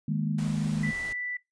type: chord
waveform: sine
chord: D# suspended fourth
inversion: none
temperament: just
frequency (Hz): 155.56 / 207.4 / 233.3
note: D#3 / G#3 / A#3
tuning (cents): 0 / -2 / +2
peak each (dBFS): -28 / -30 / -33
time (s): 0.08-0.91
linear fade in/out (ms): 5
type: noise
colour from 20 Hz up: pink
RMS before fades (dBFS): -43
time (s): 0.38-1.13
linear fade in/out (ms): 5
type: tone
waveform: sine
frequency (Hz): 1975.5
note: B6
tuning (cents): 0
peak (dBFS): -31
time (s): 0.83-1.37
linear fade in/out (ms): 5
effects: noise-tail reverb RT60 0.2 s tail -21 dB re dry + resampled to 22050 Hz